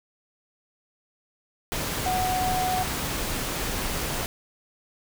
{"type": "tone in noise", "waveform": "sine", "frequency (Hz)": 739, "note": "F#5", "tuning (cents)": -2, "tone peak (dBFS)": -24, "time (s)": [2.06, 2.83], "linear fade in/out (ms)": 0, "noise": "pink", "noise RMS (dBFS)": -29, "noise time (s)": [1.72, 4.26], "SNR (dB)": 2, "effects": []}